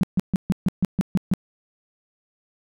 sine tone bursts, 186 Hz, F#3, 9 cents sharp, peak -15 dBFS, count 9, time 0.01-1.337 s, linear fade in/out 0 ms, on 23 ms, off 140 ms, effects none

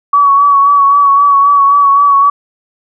sine tone with vibrato, 1129 Hz, C#6, 31 cents sharp, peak -4 dBFS, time 0.13-2.3 s, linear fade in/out 5 ms, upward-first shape sine, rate 3.8 Hz, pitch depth 31 cents each way, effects none

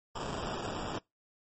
blue noise with sample-and-hold, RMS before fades -37 dBFS, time 0.15-0.99 s, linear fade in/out 10 ms, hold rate 2100 Hz, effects noise-tail reverb RT60 0.2 s tail -25 dB re dry + MP3 32 kbps

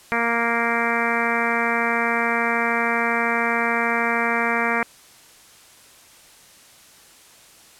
harmonic tone, 233.1 Hz, A#3, in tune, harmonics 1 / 2 / 3 / 4 / 5 / 6 / 7 / 8 / 9 / 10, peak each -28 / -28 / -28 / -28 / -28 / -28 / -28 / -28 / -28 / -28 dBFS, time 0.12-4.83 s, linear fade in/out 0 ms, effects white hiss -49 dBFS RMS until 7.79 s + low-pass 11000 Hz 12 dB/octave

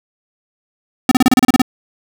square tone bursts, 254.9 Hz, C4, 45 cents flat, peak -7 dBFS, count 10, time 1.09-1.618 s, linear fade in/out 2 ms, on 24 ms, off 32 ms, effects none

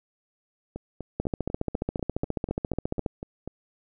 two click trains, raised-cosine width 2 ms, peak -21 / -13 dBFS, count 12 / 28, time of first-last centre 0.76-3.476 / 1.2-3.062 s, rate 4.05 / 14.5 Hz, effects none

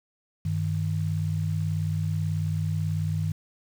sine tone pair together, 98 / 156.33 Hz, G2 / D#3, 0 / +9 cents, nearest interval minor sixth, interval 809 cents, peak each -27 dBFS, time 0.45-3.32 s, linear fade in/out 5 ms, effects 8-bit

